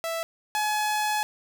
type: tone pair in turn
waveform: sawtooth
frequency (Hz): 660 / 847.7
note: E5 / G#5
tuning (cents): +2 / +35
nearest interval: major third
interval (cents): 433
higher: second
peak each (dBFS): -24 / -20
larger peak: second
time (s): 0.04-0.23 / 0.55-1.23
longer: second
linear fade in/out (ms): 0
effects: none

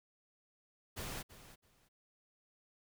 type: noise with echo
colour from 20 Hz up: pink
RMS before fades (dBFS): -43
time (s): 0.96-1.23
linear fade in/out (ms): 20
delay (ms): 330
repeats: 2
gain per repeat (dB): -14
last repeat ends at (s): 1.89
effects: none

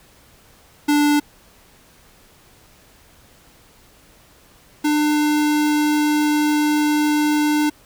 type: tone pair in turn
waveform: square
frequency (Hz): 293.7 / 299.4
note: D4 / D4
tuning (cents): 0 / +33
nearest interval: unison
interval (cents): 33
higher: second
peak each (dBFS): -14 / -16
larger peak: first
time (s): 0.88-1.2 / 4.84-7.7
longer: second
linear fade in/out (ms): 10
effects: pink hiss -51 dBFS RMS until 7.85 s

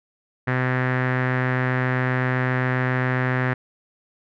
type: tone with low-pass filter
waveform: sawtooth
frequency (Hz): 127.6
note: C3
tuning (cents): -43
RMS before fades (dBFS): -22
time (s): 0.47-3.54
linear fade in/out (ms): 10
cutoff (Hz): 1800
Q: 4.4
effects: none

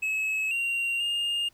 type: tone with pitch steps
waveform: triangle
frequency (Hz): 2578 / 2761 / 2823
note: E7 / F7 / F7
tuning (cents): -39 / -20 / +18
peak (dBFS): -24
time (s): 0.02-1.49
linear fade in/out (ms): 10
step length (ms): 490
effects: pink hiss -63 dBFS RMS until 1.53 s

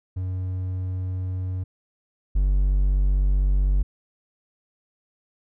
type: tone pair in turn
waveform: triangle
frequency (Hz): 92.5 / 47.91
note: F#2 / G1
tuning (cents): 0 / -39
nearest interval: major seventh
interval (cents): 1139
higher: first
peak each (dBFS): -23 / -15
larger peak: second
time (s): 0.16-1.64 / 2.35-3.83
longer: neither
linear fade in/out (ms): 10
effects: none

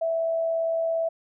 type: tone with amplitude modulation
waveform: sine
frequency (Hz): 658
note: E5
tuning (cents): -3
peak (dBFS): -21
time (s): 0.01-1.09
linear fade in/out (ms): 10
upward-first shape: sine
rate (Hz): 77.6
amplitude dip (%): 30
effects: none

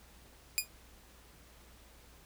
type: tone with exponential decay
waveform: 10% pulse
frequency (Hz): 2455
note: D#7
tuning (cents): -24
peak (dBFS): -15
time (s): 0.58-0.68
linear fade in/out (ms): 0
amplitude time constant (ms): 20
effects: added 60 Hz sine -60 dBFS peak until 2.25 s + pink hiss -60 dBFS RMS until 2.25 s

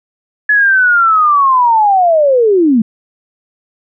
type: linear sweep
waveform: sine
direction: down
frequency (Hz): 1712 to 208.7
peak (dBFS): -6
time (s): 0.49-2.82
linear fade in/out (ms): 5
effects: none

